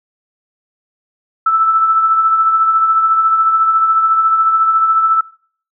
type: tone with tremolo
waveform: sine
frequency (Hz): 1318.5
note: E6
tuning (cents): 0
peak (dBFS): -7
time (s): 1.46-5.21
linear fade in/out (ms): 5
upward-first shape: triangle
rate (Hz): 14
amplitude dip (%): 50
effects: noise-tail reverb RT60 0.5 s tail -22 dB re dry